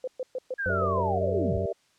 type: tone bursts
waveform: sine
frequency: 512 Hz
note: C5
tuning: 38 cents flat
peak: -28 dBFS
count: 7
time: 0.04-1.005 s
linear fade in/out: 2 ms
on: 35 ms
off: 120 ms
type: linear sweep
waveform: sine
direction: down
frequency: 1661.2 to 31.21 Hz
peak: -27 dBFS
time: 0.58-1.59 s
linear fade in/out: 20 ms
type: harmonic tone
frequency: 92.5 Hz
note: F#2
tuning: in tune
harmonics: 1 / 2 / 3 / 4 / 5 / 6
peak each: -30 / -35 / -44 / -45 / -50 / -47 dBFS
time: 0.66-1.66 s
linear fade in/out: 0 ms
type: chord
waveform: sine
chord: E half-diminished seventh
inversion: first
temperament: equal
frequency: 392 / 466.2 / 587.3 / 659.3 Hz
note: G4 / Bb4 / D5 / E5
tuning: 0 / 0 / 0 / 0 cents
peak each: -33 dBFS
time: 0.69-1.73 s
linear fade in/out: 10 ms
effects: white hiss -65 dBFS RMS until 1.98 s + low-pass 7000 Hz 12 dB/octave